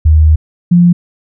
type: tone pair in turn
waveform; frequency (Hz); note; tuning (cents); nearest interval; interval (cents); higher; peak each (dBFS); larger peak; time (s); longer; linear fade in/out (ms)
sine; 77.78 / 174.61; D#2 / F3; 0 / 0; octave + major second; 1400; second; -3; neither; 0.05-0.36 / 0.71-0.93; first; 10
effects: none